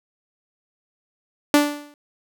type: tone with exponential decay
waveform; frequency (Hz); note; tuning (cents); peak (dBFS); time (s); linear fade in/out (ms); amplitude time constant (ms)
sawtooth; 292.5; D4; -7; -6; 1.54-1.94; 1; 86
effects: none